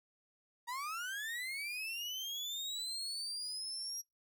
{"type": "linear sweep", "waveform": "35% pulse", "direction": "up", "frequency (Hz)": [932.3, 5700], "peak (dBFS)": -37, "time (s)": [0.67, 4.02], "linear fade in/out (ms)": 20, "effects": ["noise-tail reverb RT60 0.2 s tail -25 dB re dry"]}